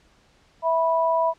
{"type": "tone pair together", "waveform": "sine", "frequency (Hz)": [655.4, 982], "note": ["E5", "B5"], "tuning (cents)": [-10, -10], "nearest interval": "perfect fifth", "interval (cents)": 700, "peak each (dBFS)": -21, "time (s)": [0.62, 1.34], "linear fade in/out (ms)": 50, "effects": ["pink hiss -59 dBFS RMS until 1.38 s", "low-pass 6000 Hz 12 dB/octave"]}